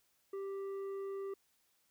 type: tone with tanh clipping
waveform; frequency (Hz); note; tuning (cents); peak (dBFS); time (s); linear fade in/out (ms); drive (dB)
sine; 392; G4; 0; -40; 0.33-1.34; 5; 7
effects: white hiss -75 dBFS RMS until 1.9 s